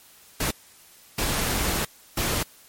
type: noise bursts at uneven times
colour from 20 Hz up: pink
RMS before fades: -25 dBFS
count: 3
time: 0.4-0.51 / 1.18-1.85 / 2.17-2.43 s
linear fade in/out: 5 ms
effects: white hiss -52 dBFS RMS until 2.68 s + MP3 64 kbps